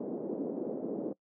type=band-pass noise; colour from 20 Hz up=pink; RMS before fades=-36 dBFS; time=0-1.13 s; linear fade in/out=5 ms; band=230 to 490 Hz; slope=24 dB/octave; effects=noise-tail reverb RT60 0.1 s tail -22 dB re dry + high-pass 150 Hz 12 dB/octave